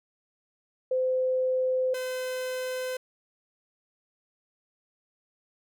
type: tone pair in turn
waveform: sine / 45% pulse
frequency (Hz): 514 / 511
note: C5 / C5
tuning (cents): -31 / -41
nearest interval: unison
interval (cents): 10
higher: first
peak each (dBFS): -23 / -30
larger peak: first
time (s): 0.91-1.94 / 1.94-2.97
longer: neither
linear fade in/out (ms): 5
effects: none